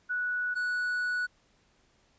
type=tone pair in turn; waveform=sine / triangle; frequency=1473 / 1473 Hz; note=F#6 / F#6; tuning=-8 / -8 cents; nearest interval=unison; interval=0 cents; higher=neither; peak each=-28 / -26 dBFS; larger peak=second; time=0.09-0.55 / 0.55-1.27 s; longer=second; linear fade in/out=20 ms; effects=pink hiss -67 dBFS RMS until 2.18 s + resampled to 16000 Hz